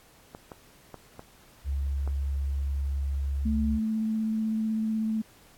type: clicks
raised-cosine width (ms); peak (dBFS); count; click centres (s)
1; -26; 5; 0.349 / 0.518 / 0.943 / 1.194 / 2.076
type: tone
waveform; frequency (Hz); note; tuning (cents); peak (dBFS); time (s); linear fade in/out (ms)
sine; 69.3; C#2; 0; -26; 1.64-3.8; 50
type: tone with vibrato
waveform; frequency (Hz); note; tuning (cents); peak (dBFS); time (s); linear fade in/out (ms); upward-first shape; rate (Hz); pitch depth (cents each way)
sine; 219.6; A3; -3; -25; 3.45-5.22; 10; sine; 16; 12
effects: pink hiss -57 dBFS RMS until 5.57 s + AAC 64 kbps